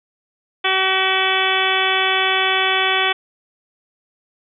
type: harmonic tone with a mistuned harmonic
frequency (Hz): 380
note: F#4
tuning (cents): +46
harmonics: 1 / 2 / 3 / 4 / 5 / 6 / 7 / 8 / 9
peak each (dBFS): -25 / -23 / -24 / -24 / -24 / -23 / -25 / -24 / -23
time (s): 0.64-3.13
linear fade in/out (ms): 10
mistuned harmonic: 7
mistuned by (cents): -24
effects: none